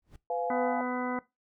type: noise with exponential growth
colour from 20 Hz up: brown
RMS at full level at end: -44 dBFS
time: 0.02-0.16 s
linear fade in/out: 2 ms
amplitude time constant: 30 ms
type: chord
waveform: sine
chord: F diminished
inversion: second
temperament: just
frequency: 502.9 / 698.5 / 838.1 Hz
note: Cb5 / F5 / Ab5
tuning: +31 / 0 / +16 cents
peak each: -32 / -32 / -35 dBFS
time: 0.3-0.81 s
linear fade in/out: 2 ms
type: harmonic tone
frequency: 249.8 Hz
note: B3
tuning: 20 cents sharp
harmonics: 1 / 2 / 3 / 4 / 5 / 6 / 8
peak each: -33 / -36 / -38 / -39 / -40 / -41 / -42 dBFS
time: 0.5-1.19 s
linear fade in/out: 2 ms
effects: noise-tail reverb RT60 0.2 s tail -19 dB re dry